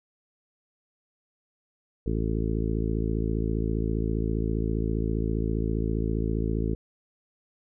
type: harmonic tone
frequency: 55 Hz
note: A1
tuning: in tune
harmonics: 1 / 2 / 3 / 4 / 5 / 6 / 7 / 8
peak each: -28 / -31 / -33 / -34 / -35 / -36 / -36 / -37 dBFS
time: 2.06-6.75 s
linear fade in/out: 5 ms
effects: none

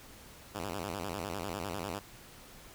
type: tone with vibrato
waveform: 5% pulse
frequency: 92.5 Hz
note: F#2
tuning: in tune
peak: -25 dBFS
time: 0.54-2 s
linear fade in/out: 20 ms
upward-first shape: square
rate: 10 Hz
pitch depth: 170 cents each way
effects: pink hiss -53 dBFS RMS until 2.74 s

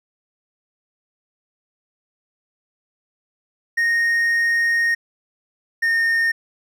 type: tone pair in turn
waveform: triangle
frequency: 1857 / 1833.6 Hz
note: A#6 / A#6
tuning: -7 / -29 cents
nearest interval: unison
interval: 22 cents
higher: first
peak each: -14 dBFS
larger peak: neither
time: 3.77-4.95 / 5.82-6.32 s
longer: first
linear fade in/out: 10 ms
effects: none

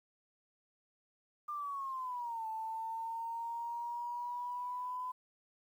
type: linear two-way sweep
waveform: sine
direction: down then up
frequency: 1203 to 880 to 1009 Hz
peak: -37 dBFS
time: 1.48-5.12 s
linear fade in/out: 10 ms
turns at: 2.47 s
effects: 11-bit

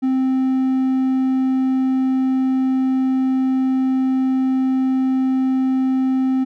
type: tone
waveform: triangle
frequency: 261.6 Hz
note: C4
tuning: in tune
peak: -13 dBFS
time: 0.02-6.45 s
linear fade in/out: 20 ms
effects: none

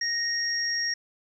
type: tone pair together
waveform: sine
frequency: 1864.7 / 5588 Hz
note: A#6 / F8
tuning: 0 / 0 cents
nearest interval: octave + perfect fifth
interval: 1900 cents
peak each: -29 / -27 dBFS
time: 0.01-0.94 s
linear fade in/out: 5 ms
effects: 10-bit

